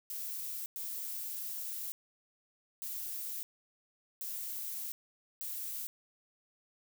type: noise bursts at uneven times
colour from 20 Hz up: violet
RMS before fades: -40 dBFS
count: 5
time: 0.1-0.66 / 0.76-1.92 / 2.82-3.43 / 4.21-4.92 / 5.41-5.87 s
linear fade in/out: 0 ms
effects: none